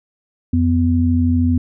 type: tone pair together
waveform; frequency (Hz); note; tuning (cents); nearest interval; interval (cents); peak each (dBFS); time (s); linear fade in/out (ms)
sine; 87.4 / 249.2; F2 / B3; +2 / +16; octave + tritone; 1814; -15; 0.53-1.58; 5
effects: none